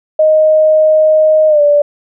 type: tone with pitch glide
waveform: sine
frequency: 622.3 to 584 Hz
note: D#5 to D5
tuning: 0 to -10 cents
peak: -5 dBFS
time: 0.19-1.82 s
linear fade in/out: 5 ms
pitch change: -110 cents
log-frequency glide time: 1.48-1.61 s
effects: none